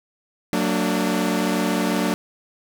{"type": "chord", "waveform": "sawtooth", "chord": "Gb augmented", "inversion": "none", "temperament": "equal with one note detuned", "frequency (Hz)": [185, 227.4, 293.7], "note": ["Gb3", "Bb3", "D4"], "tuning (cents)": [0, -43, 0], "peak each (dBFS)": -20, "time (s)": [0.53, 2.14], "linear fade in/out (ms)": 0, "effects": []}